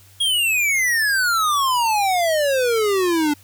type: exponential sweep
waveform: square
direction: down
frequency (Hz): 3314 to 288.2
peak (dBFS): -17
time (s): 0.2-3.34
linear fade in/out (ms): 10
effects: added 96 Hz sine -49 dBFS peak until 3.43 s + white hiss -51 dBFS RMS until 3.43 s